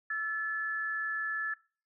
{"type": "tone pair together", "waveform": "sine", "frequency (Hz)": [1330, 1727.3], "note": ["E6", "A6"], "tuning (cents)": [15, -32], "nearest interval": "perfect fourth", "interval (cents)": 453, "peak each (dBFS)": [-39, -31], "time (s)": [0.1, 1.54], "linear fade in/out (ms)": 5, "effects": ["noise-tail reverb RT60 0.4 s tail -21 dB re dry"]}